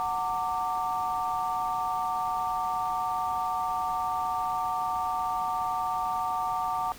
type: chord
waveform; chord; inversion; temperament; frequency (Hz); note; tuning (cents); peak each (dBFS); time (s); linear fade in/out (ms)
sine; Gb augmented; none; equal with one note detuned; 740 / 908.4 / 1174.7; Gb5 / Bb5 / D6; 0 / -45 / 0; -31; 0-6.92; 0
effects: pink hiss -47 dBFS RMS until 6.98 s